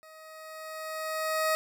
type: tone with level ramp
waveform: 20% pulse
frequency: 631 Hz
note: D#5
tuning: 24 cents sharp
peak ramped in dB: -45 to -19 dBFS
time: 0.03-1.55 s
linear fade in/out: 0 ms
effects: none